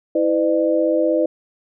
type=tone cluster; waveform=sine; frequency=326.5 / 507 / 603 Hz; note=E4 / B4 / D5; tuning=-17 / +45 / +46 cents; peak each=-19 dBFS; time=0.15-1.26 s; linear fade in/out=5 ms; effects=none